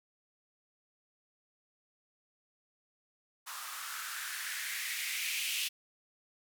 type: noise with band-pass filter sweep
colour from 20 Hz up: violet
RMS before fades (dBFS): -38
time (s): 3.46-5.69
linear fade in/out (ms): 20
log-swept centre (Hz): 1100 to 2800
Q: 3.9
effects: none